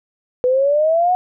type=exponential sweep; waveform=sine; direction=up; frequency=493.9 to 741 Hz; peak=-12 dBFS; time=0.44-1.15 s; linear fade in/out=0 ms; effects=none